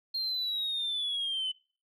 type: linear sweep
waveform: sine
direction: down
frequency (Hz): 4220 to 3005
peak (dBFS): -28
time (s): 0.14-1.52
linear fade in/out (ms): 10
effects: noise-tail reverb RT60 0.4 s tail -24 dB re dry + tanh soft clip ceiling -27 dBFS